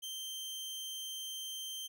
sawtooth tone, 3136 Hz, G7, in tune, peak -37 dBFS, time 0.02-1.88 s, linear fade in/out 20 ms, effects none

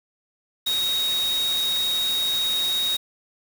sine tone in noise, 3767 Hz, A#7, 17 cents sharp, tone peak -21 dBFS, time 0.66-2.97 s, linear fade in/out 10 ms, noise white, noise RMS -32 dBFS, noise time 0.66-2.97 s, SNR +8 dB, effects none

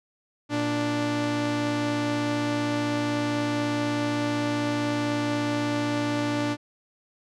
sawtooth tone pair together, 116.55 / 293.7 Hz, A#2 / D4, 0 / 0 cents, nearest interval octave + major third, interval 1600 cents, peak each -27 / -21 dBFS, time 0.49-6.57 s, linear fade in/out 50 ms, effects low-pass 6000 Hz 12 dB/octave

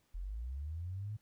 sine linear sweep, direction up, 40.04 to 109.4 Hz, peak -38 dBFS, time 0.14-1.17 s, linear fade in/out 10 ms, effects pink hiss -75 dBFS RMS until 1.21 s

